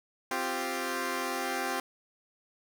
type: chord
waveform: 10% pulse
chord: C suspended fourth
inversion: none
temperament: equal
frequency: 261.6 / 349.2 / 392 Hz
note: C4 / F4 / G4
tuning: 0 / 0 / 0 cents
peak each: -27 dBFS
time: 0.31-1.8 s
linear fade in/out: 2 ms
effects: none